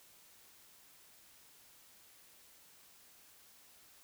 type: silence
effects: white hiss -62 dBFS RMS until 4.03 s